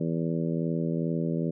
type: harmonic tone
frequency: 82.41 Hz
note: E2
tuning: in tune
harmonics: 2 / 3 / 4 / 5 / 6 / 7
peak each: -28 / -32 / -34 / -36 / -38 / -39 dBFS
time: 0-1.51 s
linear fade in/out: 10 ms
effects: none